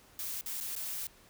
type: noise with dropouts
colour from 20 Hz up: blue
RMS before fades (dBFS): -38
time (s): 0.19-1.07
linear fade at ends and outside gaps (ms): 2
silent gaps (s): 0.411-0.46 / 0.603-0.608 / 0.754-0.762
effects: pink hiss -60 dBFS RMS until 1.29 s